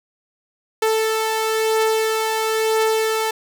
sawtooth beating tone pair, 440 / 441 Hz, A4 / A4, 0 / +4 cents, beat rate 1 Hz, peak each -22 / -14 dBFS, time 0.82-3.31 s, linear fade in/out 5 ms, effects none

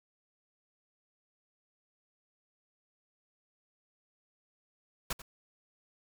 pink noise with echo, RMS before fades -34 dBFS, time 5.1-5.13 s, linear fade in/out 5 ms, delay 90 ms, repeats 1, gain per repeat -14 dB, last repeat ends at 5.22 s, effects none

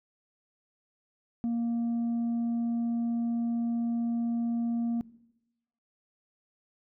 sine tone, 233.9 Hz, A#3, 6 cents sharp, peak -24 dBFS, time 1.44-5.01 s, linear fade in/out 0 ms, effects noise-tail reverb RT60 0.9 s tail -21 dB re dry + tanh soft clip ceiling -26 dBFS

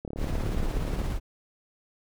click train, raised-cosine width 2 ms, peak -22 dBFS, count 36, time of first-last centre 0.05-1.017 s, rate 36.2 Hz
brown noise with tremolo, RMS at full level -27 dBFS, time 0.16-1.2 s, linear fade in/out 50 ms, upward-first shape sine, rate 17 Hz, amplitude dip 30%
effects none

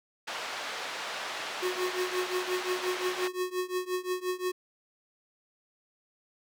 pink band-pass noise, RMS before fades -37 dBFS, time 0.27-3.28 s, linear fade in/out 10 ms, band 700 to 4500 Hz, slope 12 dB/octave
square tone with tremolo, 365.4 Hz, F#4, 22 cents flat, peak -27 dBFS, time 1.62-4.52 s, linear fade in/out 10 ms, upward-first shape triangle, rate 5.7 Hz, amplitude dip 95%
effects none

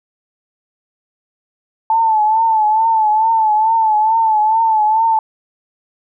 sine tone with vibrato, 878 Hz, A5, 4 cents flat, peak -10 dBFS, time 1.9-5.19 s, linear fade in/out 2 ms, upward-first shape triangle, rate 2.3 Hz, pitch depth 72 cents each way, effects none

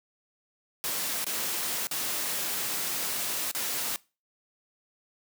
white noise with dropouts, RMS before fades -31 dBFS, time 0.84-3.96 s, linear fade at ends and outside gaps 0 ms, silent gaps 1.244-1.266 / 1.87-1.912 / 3.513-3.549 s, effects noise-tail reverb RT60 0.3 s tail -22 dB re dry + high-pass 150 Hz 12 dB/octave

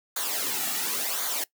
white noise with flanger, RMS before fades -29 dBFS, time 0.16-1.44 s, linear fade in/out 5 ms, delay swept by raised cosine 0.37 to 1.97 ms, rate 0.93 Hz, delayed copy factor -0.7, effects noise-tail reverb RT60 0.1 s tail -20 dB re dry + high-pass 200 Hz 12 dB/octave

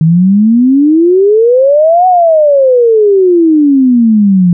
sine exponential two-way sweep, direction up then down, 155.56 to 747 to 171.5 Hz, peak -3 dBFS, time 0.01-4.53 s, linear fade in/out 2 ms, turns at 2.07 s, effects none

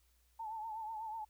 sine tone with vibrato, 880 Hz, A5, in tune, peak -40 dBFS, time 0.39-1.25 s, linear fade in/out 10 ms, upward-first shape triangle, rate 8.1 Hz, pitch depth 79 cents each way, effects added 60 Hz sine -70 dBFS peak until 1.29 s + white hiss -75 dBFS RMS until 1.29 s

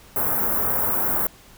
white band-stop noise, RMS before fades -22 dBFS, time 0.16-1.27 s, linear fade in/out 2 ms, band 1400 to 13000 Hz, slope 24 dB/octave, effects pink hiss -49 dBFS RMS until 1.57 s

